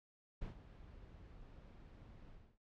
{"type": "noise with ADSR envelope", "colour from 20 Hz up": "brown", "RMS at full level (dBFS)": -44, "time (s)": [0.41, 2.58], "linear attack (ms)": 11, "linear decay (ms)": 120, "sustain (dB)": -13, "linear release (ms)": 280, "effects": ["low-pass 4000 Hz 12 dB/octave"]}